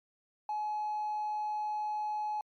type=tone with hard clipping; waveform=sine; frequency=847 Hz; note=G#5; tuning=34 cents sharp; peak=-32 dBFS; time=0.49-2.41 s; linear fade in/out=2 ms; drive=1 dB; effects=MP3 96 kbps

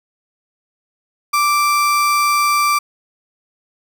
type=tone; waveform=35% pulse; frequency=1173 Hz; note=D6; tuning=2 cents flat; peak=-11 dBFS; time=1.33-2.79 s; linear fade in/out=10 ms; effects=none

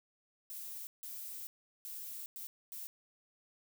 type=noise bursts at uneven times; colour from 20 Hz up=violet; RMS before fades=-45 dBFS; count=5; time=0.5-0.87 / 1.03-1.47 / 1.85-2.26 / 2.36-2.47 / 2.72-2.87 s; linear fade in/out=0 ms; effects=none

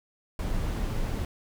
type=noise; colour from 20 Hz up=brown; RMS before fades=-29 dBFS; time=0.39-1.25 s; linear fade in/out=2 ms; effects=none

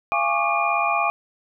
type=tone cluster; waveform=sine; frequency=685 / 825 / 1113 / 1190 / 2425 Hz; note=F5 / G#5 / C#6 / D6 / D#7; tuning=-34 / -12 / +7 / +22 / -45 cents; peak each=-25 dBFS; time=0.12-1.1 s; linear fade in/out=0 ms; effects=none

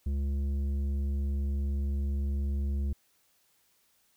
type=tone with tanh clipping; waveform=sine; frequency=69.9 Hz; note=C#2; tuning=15 cents sharp; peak=-29 dBFS; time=0.06-2.93 s; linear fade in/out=5 ms; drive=9 dB; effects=white hiss -69 dBFS RMS until 4.16 s

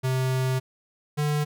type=tone pair in turn; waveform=square; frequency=130 / 148.63 Hz; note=C3 / D3; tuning=-11 / +21 cents; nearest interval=major second; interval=232 cents; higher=second; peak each=-23 dBFS; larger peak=neither; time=0.03-0.6 / 1.17-1.45 s; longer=first; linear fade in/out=20 ms; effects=none

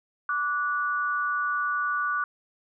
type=tone pair together; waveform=sine; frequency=1164 / 1466.5 Hz; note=D6 / F#6; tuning=-16 / -16 cents; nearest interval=major third; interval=400 cents; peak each=-27 dBFS; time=0.29-2.24 s; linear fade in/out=2 ms; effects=none

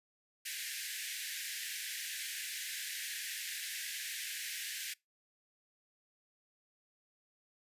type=high-pass noise; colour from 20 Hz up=pink; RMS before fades=-41 dBFS; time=0.45-4.94 s; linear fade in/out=10 ms; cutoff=1600 Hz; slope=96 dB/octave; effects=noise-tail reverb RT60 0.2 s tail -24 dB re dry + resampled to 32000 Hz

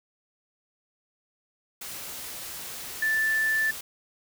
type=tone in noise; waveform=sine; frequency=1760 Hz; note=A6; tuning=in tune; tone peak=-22 dBFS; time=3.02-3.71 s; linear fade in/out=5 ms; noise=white; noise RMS=-38 dBFS; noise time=1.81-3.81 s; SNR=+13 dB; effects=none

